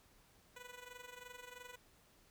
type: tone with amplitude modulation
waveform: 10% pulse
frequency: 493.9 Hz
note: B4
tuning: in tune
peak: -40 dBFS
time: 0.56-1.76 s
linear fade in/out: 5 ms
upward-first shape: sine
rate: 23 Hz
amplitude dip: 75%
effects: pink hiss -68 dBFS RMS until 2.3 s